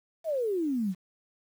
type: exponential sweep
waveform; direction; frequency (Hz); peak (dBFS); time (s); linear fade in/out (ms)
sine; down; 679 to 174.61; -26; 0.24-0.95; 50
effects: 9-bit